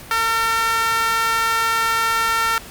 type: tone with high-pass filter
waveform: sawtooth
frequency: 453.9 Hz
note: A#4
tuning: 46 cents flat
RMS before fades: -19 dBFS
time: 0.11-2.58 s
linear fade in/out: 0 ms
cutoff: 1300 Hz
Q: 2.7
effects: pink hiss -38 dBFS RMS until 2.7 s + Opus 48 kbps